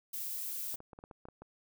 violet noise, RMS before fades -39 dBFS, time 0.13-0.76 s, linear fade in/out 10 ms
clicks, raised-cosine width 1 ms, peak -35 dBFS, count 9, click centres 0.743 / 0.804 / 0.932 / 0.989 / 1.039 / 1.112 / 1.254 / 1.286 / 1.42 s
effects none

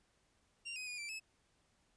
sawtooth tone with pitch steps, 2773 / 2513 / 2451 / 2342 / 2594 Hz, F7 / D#7 / D#7 / D7 / E7, -13 / +17 / -27 / -5 / -28 cents, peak -39 dBFS, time 0.65-1.2 s, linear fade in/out 20 ms, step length 110 ms, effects pink hiss -75 dBFS RMS until 1.96 s + resampled to 22050 Hz

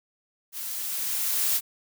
blue noise with level ramp, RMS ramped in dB -35 to -23 dBFS, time 0.52-1.61 s, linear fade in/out 50 ms, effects none

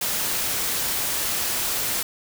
white noise, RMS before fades -25 dBFS, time 0.01-2.03 s, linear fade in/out 5 ms, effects none

